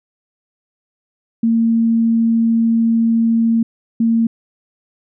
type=tone bursts at uneven times; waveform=sine; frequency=228.4 Hz; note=A#3; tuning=35 cents flat; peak=-11 dBFS; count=2; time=1.43-3.63 / 4-4.27 s; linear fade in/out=5 ms; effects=none